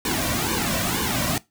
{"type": "noise with flanger", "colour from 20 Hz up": "pink", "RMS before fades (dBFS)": -24, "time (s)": [0.05, 1.38], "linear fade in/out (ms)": 2, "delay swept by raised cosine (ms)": [1.5, 2.4], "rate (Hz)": 2.1, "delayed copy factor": -1, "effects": ["noise-tail reverb RT60 0.2 s tail -20 dB re dry"]}